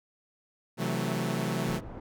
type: chord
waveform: sawtooth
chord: F# half-diminished seventh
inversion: second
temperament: equal with one note detuned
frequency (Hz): 130.81 / 162.45 / 185 / 220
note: C3 / E3 / F#3 / A3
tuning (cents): 0 / -25 / 0 / 0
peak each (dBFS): -30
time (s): 0.77-1.81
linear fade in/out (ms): 50
type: low-pass noise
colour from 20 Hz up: pink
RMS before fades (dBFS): -42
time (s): 1.66-2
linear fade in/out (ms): 5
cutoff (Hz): 860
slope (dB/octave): 12
effects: none